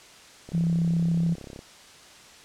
click train, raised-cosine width 2 ms, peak -27 dBFS, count 38, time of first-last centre 0.49-1.591 s, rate 33.6 Hz
sine tone with vibrato, 167.9 Hz, E3, 32 cents sharp, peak -21 dBFS, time 0.53-1.35 s, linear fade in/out 20 ms, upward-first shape sine, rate 13 Hz, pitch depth 14 cents each way
effects white hiss -49 dBFS RMS until 2.44 s + low-pass 7000 Hz 12 dB/octave

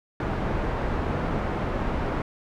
pink low-pass noise, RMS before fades -27 dBFS, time 0.2-2.22 s, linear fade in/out 2 ms, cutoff 1300 Hz, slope 12 dB/octave, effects none

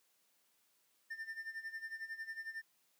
triangle tone with tremolo, 1796 Hz, A6, 35 cents sharp, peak -38 dBFS, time 1.1-2.62 s, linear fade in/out 10 ms, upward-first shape sine, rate 11 Hz, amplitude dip 80%, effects white hiss -75 dBFS RMS until 2.99 s + high-pass 150 Hz 12 dB/octave

